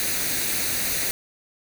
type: noise with comb filter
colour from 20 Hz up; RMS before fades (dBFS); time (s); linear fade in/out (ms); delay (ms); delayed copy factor
white; -25; 0-1.11; 0; 0.47; +0.55
effects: none